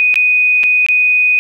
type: tone with dropouts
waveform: sine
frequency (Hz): 2489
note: D#7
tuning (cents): 0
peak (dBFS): -8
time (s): 0-1.39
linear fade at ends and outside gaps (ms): 0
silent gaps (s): 0.142-0.157 / 0.633-0.638 / 0.864-0.886
effects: 8-bit